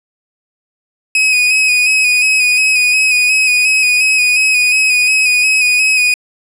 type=tone with vibrato; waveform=40% pulse; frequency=2512 Hz; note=D#7; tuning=16 cents sharp; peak=-8 dBFS; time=1.15-6.14 s; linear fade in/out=2 ms; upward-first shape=square; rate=2.8 Hz; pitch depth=27 cents each way; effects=low-pass 12000 Hz 12 dB/octave